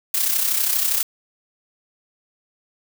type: noise with amplitude modulation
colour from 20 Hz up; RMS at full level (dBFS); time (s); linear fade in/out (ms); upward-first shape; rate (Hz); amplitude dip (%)
blue; -18; 0.14-1.03; 2; sine; 32.5; 55
effects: none